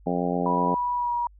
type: harmonic tone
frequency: 88.2 Hz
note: F2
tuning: 18 cents sharp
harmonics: 2 / 3 / 4 / 5 / 6 / 7 / 8 / 9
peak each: -28 / -29 / -34 / -31 / -33 / -33 / -34 / -32 dBFS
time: 0.06-0.75 s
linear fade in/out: 10 ms
type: tone with pitch glide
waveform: sine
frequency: 977 to 957.4 Hz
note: B5 to A#5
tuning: -19 to +46 cents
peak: -23 dBFS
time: 0.46-1.27 s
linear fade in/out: 2 ms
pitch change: -35 cents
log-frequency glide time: 0.95-1.13 s
effects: added 50 Hz sine -49 dBFS peak until 1.39 s